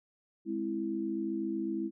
sine chord, Ab augmented, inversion none, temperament equal, 207.7 / 261.6 / 329.6 Hz, Ab3 / C4 / E4, 0 / 0 / 0 cents, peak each -37 / -39 / -33 dBFS, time 0.45-1.91 s, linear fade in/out 50 ms, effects none

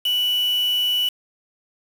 sine tone with quantisation, 2960 Hz, F#7, in tune, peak -18 dBFS, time 0.05-1.09 s, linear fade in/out 5 ms, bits 5, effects none

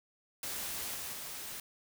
white noise with level steps, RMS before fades -39 / -41 / -43 dBFS, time 0.43-1.6 s, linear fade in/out 2 ms, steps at 0.94 / 1.12 s, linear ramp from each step 20 ms, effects none

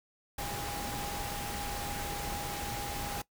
sine tone in noise, 815 Hz, G#5, 33 cents flat, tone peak -40 dBFS, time 0.38-3.22 s, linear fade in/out 5 ms, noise pink, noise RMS -38 dBFS, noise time 0.38-3.22 s, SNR -5 dB, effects noise-tail reverb RT60 0.1 s tail -19 dB re dry

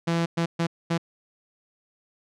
sawtooth tone bursts at uneven times, 167.8 Hz, E3, 31 cents sharp, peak -18 dBFS, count 4, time 0.07-0.26 / 0.37-0.46 / 0.59-0.67 / 0.9-0.98 s, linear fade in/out 10 ms, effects low-pass 6000 Hz 12 dB/octave

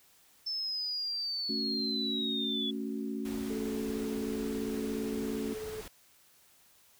sine linear sweep, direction down, 5300 to 3391 Hz, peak -32 dBFS, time 0.46-2.71 s, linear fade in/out 10 ms
sine chord, F# minor, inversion first, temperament equal, 220 / 277.2 / 370 Hz, A3 / C#4 / F#4, 0 / 0 / 0 cents, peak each -36 / -37 / -41 dBFS, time 1.49-5.54 s, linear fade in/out 5 ms
pink noise, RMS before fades -46 dBFS, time 3.25-5.88 s, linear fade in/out 2 ms
sine tone with tremolo, 433.1 Hz, A4, 27 cents flat, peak -36 dBFS, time 3.5-5.81 s, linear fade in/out 5 ms, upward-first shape sine, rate 18 Hz, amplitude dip 35%
effects white hiss -63 dBFS RMS until 6.99 s

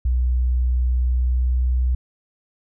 sine tone with pitch glide, 62 to 62.54 Hz, B1 to B1, +7 to +22 cents, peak -16 dBFS, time 0.05-1.95 s, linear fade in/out 5 ms, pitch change +15 cents, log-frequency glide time 1.02-1.66 s, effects none

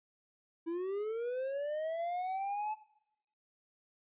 triangle linear sweep, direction up, 325.3 to 868 Hz, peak -32 dBFS, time 0.66-2.75 s, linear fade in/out 20 ms, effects noise-tail reverb RT60 0.8 s tail -19 dB re dry + resampled to 8000 Hz

